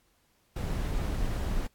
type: noise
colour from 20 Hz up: brown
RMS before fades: -30 dBFS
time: 0.56-1.67 s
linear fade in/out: 5 ms
effects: pink hiss -69 dBFS RMS until 1.74 s + AAC 64 kbps